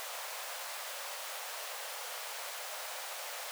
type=high-pass noise; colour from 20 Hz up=pink; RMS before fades=-42 dBFS; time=0-3.51 s; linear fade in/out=0 ms; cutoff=520 Hz; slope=48 dB/octave; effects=none